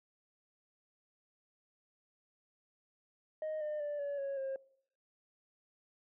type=tone with pitch steps; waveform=sine; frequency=622 / 603.9 / 586.4 / 569.4 / 552.9 / 536.8 Hz; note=D#5 / D5 / D5 / C#5 / C#5 / C5; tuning=-1 / +48 / -3 / +46 / -5 / +44 cents; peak=-33 dBFS; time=3.42-4.56 s; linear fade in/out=2 ms; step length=190 ms; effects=noise-tail reverb RT60 0.6 s tail -23 dB re dry + tanh soft clip ceiling -34 dBFS

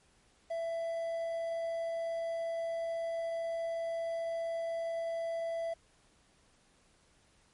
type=tone with quantisation; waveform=triangle; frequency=665 Hz; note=E5; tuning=15 cents sharp; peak=-31 dBFS; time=0.5-5.74 s; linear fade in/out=10 ms; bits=10; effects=pink hiss -67 dBFS RMS until 7.53 s + MP3 48 kbps

